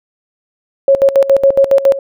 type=tone with tremolo; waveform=sine; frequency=548 Hz; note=C#5; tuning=20 cents flat; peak=-4 dBFS; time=0.88-1.99 s; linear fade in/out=2 ms; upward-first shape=square; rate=7.2 Hz; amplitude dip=80%; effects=none